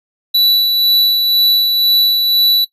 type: tone with tremolo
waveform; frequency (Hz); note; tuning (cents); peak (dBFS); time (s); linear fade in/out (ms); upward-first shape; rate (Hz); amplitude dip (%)
square; 3951; B7; 0; -8; 0.34-2.65; 10; sine; 2; 35
effects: noise-tail reverb RT60 0.1 s tail -19 dB re dry + resampled to 32000 Hz